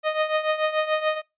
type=tone with tremolo; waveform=sawtooth; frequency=620 Hz; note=D#5; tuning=6 cents flat; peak=-14 dBFS; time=0.03-1.22 s; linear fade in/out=50 ms; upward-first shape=triangle; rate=6.9 Hz; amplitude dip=80%; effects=noise-tail reverb RT60 0.2 s tail -22 dB re dry + resampled to 8000 Hz